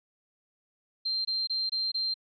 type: tone bursts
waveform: sine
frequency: 4158 Hz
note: C8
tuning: 12 cents flat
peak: -27 dBFS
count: 5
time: 1.05-2.142 s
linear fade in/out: 10 ms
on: 200 ms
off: 23 ms
effects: none